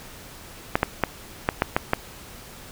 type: clicks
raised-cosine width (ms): 0.5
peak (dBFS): -3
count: 7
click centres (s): 0.755 / 0.831 / 1.037 / 1.489 / 1.621 / 1.765 / 1.934
effects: pink hiss -43 dBFS RMS until 2.71 s